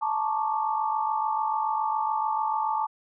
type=tone cluster; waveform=sine; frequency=871 / 918 / 1118 / 1184 Hz; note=A5 / A#5 / C#6 / D6; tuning=-18 / -27 / +14 / +14 cents; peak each=-26 / -32 / -33 / -32 dBFS; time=0.01-2.87 s; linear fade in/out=20 ms; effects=none